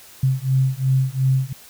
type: beating tone pair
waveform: sine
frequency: 130.81 / 133.61 Hz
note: C3 / C3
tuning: 0 / +37 cents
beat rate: 2.8 Hz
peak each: -19 dBFS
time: 0.23-1.53 s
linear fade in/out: 5 ms
effects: white hiss -45 dBFS RMS until 1.69 s